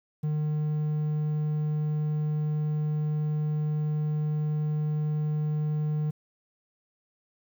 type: tone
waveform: triangle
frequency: 151.8 Hz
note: D#3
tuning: 42 cents flat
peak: -23 dBFS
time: 0.23-6.11 s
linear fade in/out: 10 ms
effects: 10-bit